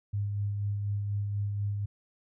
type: tone with tremolo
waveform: sine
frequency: 101.9 Hz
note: G#2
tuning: 32 cents flat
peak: -27 dBFS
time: 0.13-1.86 s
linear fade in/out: 10 ms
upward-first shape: sine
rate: 4.1 Hz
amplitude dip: 30%
effects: none